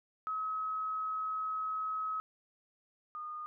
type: tone pair in turn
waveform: sine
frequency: 1279 / 1225.5 Hz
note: D#6 / D#6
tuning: +47 / -27 cents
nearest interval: minor second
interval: 74 cents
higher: first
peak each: -33 / -39 dBFS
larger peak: first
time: 0.27-2.2 / 3.15-3.46 s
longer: first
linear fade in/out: 0 ms
effects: none